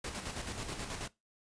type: noise with tremolo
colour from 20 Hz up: pink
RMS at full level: -39 dBFS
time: 0.04-1.08 s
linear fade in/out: 5 ms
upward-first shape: square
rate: 9.3 Hz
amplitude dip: 45%
effects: noise-tail reverb RT60 0.2 s tail -19 dB re dry + resampled to 22050 Hz